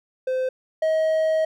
triangle tone pair in turn, 516 / 634.3 Hz, C5 / D#5, -24 / +33 cents, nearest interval major third, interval 357 cents, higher second, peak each -19 / -16 dBFS, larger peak second, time 0.27-0.49 / 0.82-1.45 s, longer second, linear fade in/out 5 ms, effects none

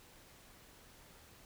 silence, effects pink hiss -60 dBFS RMS until 1.45 s

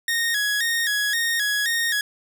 sawtooth tone with vibrato, 1760 Hz, A6, in tune, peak -17 dBFS, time 0.08-2.01 s, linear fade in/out 2 ms, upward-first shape square, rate 1.9 Hz, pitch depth 88 cents each way, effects none

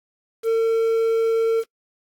triangle tone with quantisation, 452.8 Hz, A4, 50 cents sharp, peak -14 dBFS, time 0.43-1.64 s, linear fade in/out 50 ms, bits 7, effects noise-tail reverb RT60 0.1 s tail -24 dB re dry + AAC 64 kbps

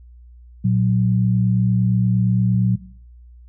sine tone pair together, 116.37 / 185 Hz, A#2 / F#3, -3 / 0 cents, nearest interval minor sixth, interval 803 cents, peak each -17 dBFS, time 0.64-2.76 s, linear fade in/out 10 ms, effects noise-tail reverb RT60 0.6 s tail -18 dB re dry + added 60 Hz sine -41 dBFS peak until 3.48 s

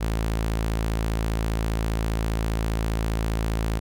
sawtooth tone, 55 Hz, A1, in tune, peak -19 dBFS, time 0-3.8 s, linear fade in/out 20 ms, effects none

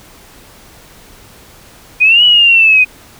sine linear two-way sweep, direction up then down, 2446 to 2960 to 2480 Hz, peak -4 dBFS, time 2-2.85 s, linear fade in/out 20 ms, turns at 2.24 s, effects pink hiss -40 dBFS RMS until 3.19 s

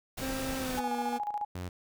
pink noise, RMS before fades -38 dBFS, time 0.17-0.8 s, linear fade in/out 10 ms
25% pulse tone with pitch glide, 264.5 to 241.2 Hz, C4 to B3, +19 to -41 cents, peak -30 dBFS, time 0.21-1.19 s, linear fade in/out 20 ms, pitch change -160 cents, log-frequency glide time 0.58-0.92 s
sine tone with tremolo, 830.6 Hz, G#5, in tune, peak -29 dBFS, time 0.77-1.45 s, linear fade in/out 10 ms, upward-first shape square, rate 14 Hz, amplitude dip 65%
sawtooth tone, 90.1 Hz, F#2, 45 cents flat, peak -32 dBFS, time 1.55-1.69 s, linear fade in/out 5 ms
effects none

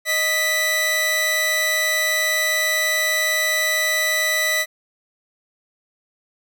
sawtooth tone pair together, 622.2 / 1975.5 Hz, D#5 / B6, 0 / 0 cents, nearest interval octave + minor sixth, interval 2000 cents, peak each -22 / -15 dBFS, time 0.05-4.66 s, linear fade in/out 50 ms, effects none

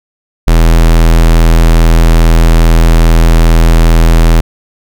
square tone, 41.2 Hz, E1, in tune, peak -3 dBFS, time 0.47-4.41 s, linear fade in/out 10 ms, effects none

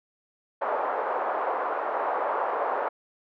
white band-pass noise, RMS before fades -28 dBFS, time 0.61-2.89 s, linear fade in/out 10 ms, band 470 to 1100 Hz, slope 24 dB/octave, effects none

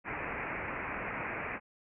white low-pass noise, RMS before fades -38 dBFS, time 0.04-1.6 s, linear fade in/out 50 ms, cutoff 2500 Hz, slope 96 dB/octave, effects none

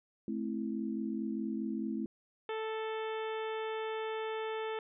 sine chord, A minor, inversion none, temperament equal with one note detuned, 216.8 / 261.6 / 329.6 Hz, A3 / C4 / E4, -25 / 0 / 0 cents, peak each -36 / -39 / -39 dBFS, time 0.28-2.06 s, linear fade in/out 2 ms
harmonic tone, 440 Hz, A4, in tune, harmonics 1 / 2 / 3 / 4 / 5 / 6 / 7 / 8, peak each -36 / -42 / -46 / -48 / -50 / -52 / -53 / -54 dBFS, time 2.49-4.79 s, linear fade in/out 2 ms
effects none

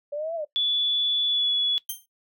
sine exponential two-way sweep, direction up then down, 570 to 680 to 577 Hz, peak -27 dBFS, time 0.12-0.45 s, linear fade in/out 10 ms, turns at 0.35 s
sine tone with pitch glide, 3442 to 3399 Hz, A7 to G#7, -39 to +39 cents, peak -21 dBFS, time 0.56-1.78 s, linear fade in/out 0 ms, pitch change -22 cents, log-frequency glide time 1.26-1.52 s
5% pulse tone with exponential decay, 3154 Hz, G7, 10 cents sharp, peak -17 dBFS, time 1.89-2.06 s, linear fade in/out 5 ms, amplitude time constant 36 ms
effects noise-tail reverb RT60 0.1 s tail -17 dB re dry

